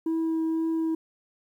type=tone with vibrato; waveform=sine; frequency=324 Hz; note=E4; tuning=30 cents flat; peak=-21 dBFS; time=0.06-0.95 s; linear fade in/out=5 ms; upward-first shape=triangle; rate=2 Hz; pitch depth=10 cents each way; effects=tanh soft clip ceiling -23 dBFS + 10-bit

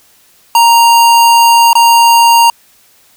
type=tone with dropouts; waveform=square; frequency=932.3 Hz; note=A#5; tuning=in tune; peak=-4 dBFS; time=0.55-2.5 s; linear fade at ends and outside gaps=2 ms; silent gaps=1.731-1.753 s; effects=white hiss -47 dBFS RMS until 3.16 s

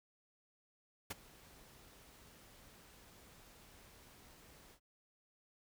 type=noise with ADSR envelope; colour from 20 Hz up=pink; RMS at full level=-39 dBFS; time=1.1-4.8 s; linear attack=10 ms; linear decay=22 ms; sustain=-22 dB; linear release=81 ms; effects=none

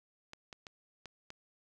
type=clicks; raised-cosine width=0.2 ms; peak=-29 dBFS; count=5; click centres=0.334 / 0.528 / 0.668 / 1.057 / 1.304 s; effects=none

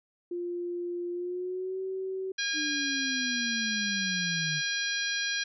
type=tone with pitch glide; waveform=sine; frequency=350 to 379.5 Hz; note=F4 to F#4; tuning=+4 to +44 cents; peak=-31 dBFS; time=0.31-2.32 s; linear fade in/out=5 ms; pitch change=+140 cents; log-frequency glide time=1.12-1.8 s
type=harmonic tone; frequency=814 Hz; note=G#5; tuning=35 cents flat; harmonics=2 / 3 / 4 / 5 / 6 / 7; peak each=-32 / -37 / -36 / -35 / -40 / -37 dBFS; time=2.38-5.44 s; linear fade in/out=10 ms
type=linear sweep; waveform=sine; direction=down; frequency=306.6 to 146.1 Hz; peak=-34 dBFS; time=2.53-4.62 s; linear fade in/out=50 ms
effects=none

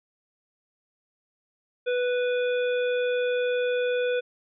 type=harmonic tone; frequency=493.9 Hz; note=B4; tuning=in tune; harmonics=1 / 3 / 5 / 7; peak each=-23 / -33 / -37 / -40 dBFS; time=1.86-4.21 s; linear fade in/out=20 ms; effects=none

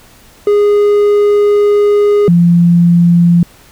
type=tone pair in turn; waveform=triangle / sine; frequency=412.2 / 172.21 Hz; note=G#4 / F3; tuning=-13 / -24 cents; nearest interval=octave + minor third; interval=1511 cents; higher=first; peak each=-4 dBFS; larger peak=neither; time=0.47-2.28 / 2.28-3.43 s; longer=first; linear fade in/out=2 ms; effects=pink hiss -42 dBFS RMS until 3.71 s

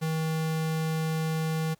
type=tone; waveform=square; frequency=159.4 Hz; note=D#3; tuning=42 cents sharp; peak=-27 dBFS; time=0.01-1.75 s; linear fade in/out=20 ms; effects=pink hiss -65 dBFS RMS until 1.79 s

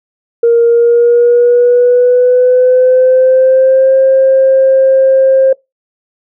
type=tone with pitch glide; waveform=sine; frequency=467.9 to 531.3 Hz; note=A#4 to C5; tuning=+6 to +26 cents; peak=-3 dBFS; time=0.43-5.53 s; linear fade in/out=5 ms; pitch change=+220 cents; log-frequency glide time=0.66-3.95 s; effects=noise-tail reverb RT60 0.2 s tail -25 dB re dry + tanh soft clip ceiling 0 dBFS

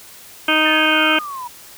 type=harmonic tone; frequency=311.1 Hz; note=D#4; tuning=in tune; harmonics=1 / 2 / 3 / 4 / 5 / 7 / 8 / 9 / 10; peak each=-21 / -23 / -25 / -22 / -19 / -23 / -20 / -24 / -21 dBFS; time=0.48-1.19 s; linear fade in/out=5 ms
type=linear sweep; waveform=sine; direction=down; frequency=1806 to 946 Hz; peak=-26 dBFS; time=0.65-1.48 s; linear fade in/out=10 ms
effects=white hiss -41 dBFS RMS until 1.77 s

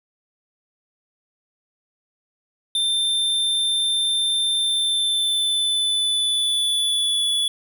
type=tone with pitch glide; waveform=square; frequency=3576 to 3426 Hz; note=A7 to A7; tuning=+27 to -47 cents; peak=-19 dBFS; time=2.75-7.48 s; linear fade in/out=2 ms; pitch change=-74 cents; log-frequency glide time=4.56-7.29 s; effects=none

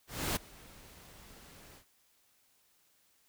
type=noise with ADSR envelope; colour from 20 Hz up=pink; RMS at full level=-31 dBFS; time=0.07-1.85 s; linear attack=290 ms; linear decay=13 ms; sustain=-24 dB; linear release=93 ms; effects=white hiss -70 dBFS RMS until 3.28 s

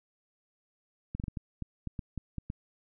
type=clicks; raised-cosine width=5 ms; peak=-23 dBFS; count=11; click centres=1.15 / 1.199 / 1.239 / 1.282 / 1.372 / 1.623 / 1.873 / 1.992 / 2.177 / 2.383 / 2.501 s; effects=none

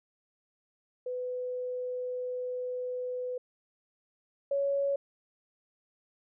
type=tone pair in turn; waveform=sine; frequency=500 / 558.2 Hz; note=B4 / C#5; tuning=+21 / +12 cents; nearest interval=major second; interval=191 cents; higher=second; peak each=-32 / -26 dBFS; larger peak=second; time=1.06-3.38 / 4.51-4.96 s; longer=first; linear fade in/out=5 ms; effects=none

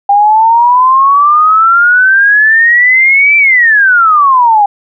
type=exponential two-way sweep; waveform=sine; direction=up then down; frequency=798 to 2349 to 798 Hz; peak=-3 dBFS; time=0.09-4.66 s; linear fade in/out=5 ms; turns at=3.37 s; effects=none

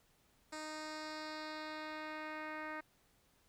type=tone with low-pass filter sweep; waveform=10% pulse; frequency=309.2 Hz; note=D#4; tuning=11 cents flat; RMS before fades=-45 dBFS; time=0.52-2.81 s; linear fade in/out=10 ms; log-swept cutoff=7500 to 2000 Hz; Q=1.8; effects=pink hiss -72 dBFS RMS until 3.48 s

